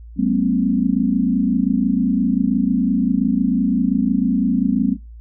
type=tone cluster; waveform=sine; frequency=186.6 / 213.7 / 243.5 / 269.3 Hz; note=F#3 / G#3 / B3 / C#4; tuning=+15 / +50 / -24 / -50 cents; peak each=-20 dBFS; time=0.16-4.97 s; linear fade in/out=50 ms; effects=noise-tail reverb RT60 0.2 s tail -20 dB re dry + added 57 Hz sine -35 dBFS peak until 5.2 s